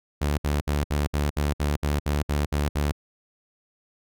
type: tone bursts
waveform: sawtooth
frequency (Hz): 73.1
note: D2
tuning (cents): -7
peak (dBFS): -18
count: 12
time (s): 0.21-2.921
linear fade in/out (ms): 10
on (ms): 170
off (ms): 61
effects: none